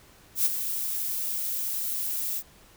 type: noise with ADSR envelope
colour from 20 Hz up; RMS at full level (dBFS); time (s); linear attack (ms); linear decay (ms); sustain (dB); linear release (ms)
violet; -21; 0.35-2.43; 100; 32; -9; 54
effects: pink hiss -55 dBFS RMS until 2.76 s